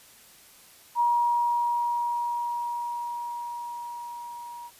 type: tone with level ramp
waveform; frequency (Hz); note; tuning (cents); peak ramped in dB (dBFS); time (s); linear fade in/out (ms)
sine; 953; A#5; +38; -19 to -38; 0.95-4.71; 50
effects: white hiss -53 dBFS RMS until 4.79 s + resampled to 32000 Hz